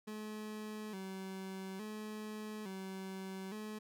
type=tone with vibrato; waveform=30% pulse; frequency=202 Hz; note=G#3; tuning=48 cents flat; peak=-40 dBFS; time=0.07-3.79 s; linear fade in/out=10 ms; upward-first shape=square; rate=0.58 Hz; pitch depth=100 cents each way; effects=none